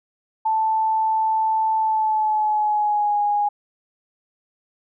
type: tone with pitch glide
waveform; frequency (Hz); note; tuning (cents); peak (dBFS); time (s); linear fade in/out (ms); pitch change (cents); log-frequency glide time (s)
sine; 880 to 825.8; A5 to G#5; 0 to -10; -17; 0.45-3.49; 10; -110; 1.77-3.2
effects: none